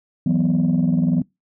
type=chord; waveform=sine; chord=E suspended second; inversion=none; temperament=just; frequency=164.81 / 185.42 / 247.2 Hz; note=E3 / F#3 / B3; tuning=0 / +4 / +2 cents; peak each=-18 dBFS; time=0.26-1.22 s; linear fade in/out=5 ms; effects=noise-tail reverb RT60 0.2 s tail -24 dB re dry + tanh soft clip ceiling -11 dBFS